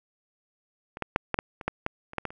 clicks, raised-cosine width 0.5 ms, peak -23 / -13 / -6 / -10 / -10 / -23 / -11 / -12 / -27 / -12 / -15 / -28 dBFS, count 12, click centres 0.971 / 1.023 / 1.161 / 1.343 / 1.389 / 1.612 / 1.68 / 1.864 / 2.134 / 2.183 / 2.253 / 2.305 s, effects none

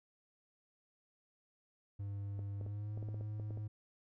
triangle tone with pitch glide, 100.4 to 106.19 Hz, G2 to G#2, +42 to +39 cents, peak -37 dBFS, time 1.99-3.68 s, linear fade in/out 10 ms, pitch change +97 cents, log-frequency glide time 2.57-2.96 s
clicks, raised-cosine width 2 ms, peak -36 dBFS, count 11, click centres 2.392 / 2.612 / 2.664 / 2.975 / 3.027 / 3.087 / 3.144 / 3.21 / 3.398 / 3.507 / 3.574 s
effects none

